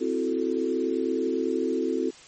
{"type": "chord", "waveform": "sine", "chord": "F# half-diminished seventh", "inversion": "second", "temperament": "equal", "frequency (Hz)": [261.6, 329.6, 370, 440], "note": ["C4", "E4", "F#4", "A4"], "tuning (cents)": [0, 0, 0, 0], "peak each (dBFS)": -29, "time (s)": [0, 2.11], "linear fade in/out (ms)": 20, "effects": ["white hiss -49 dBFS RMS until 2.27 s", "MP3 32 kbps"]}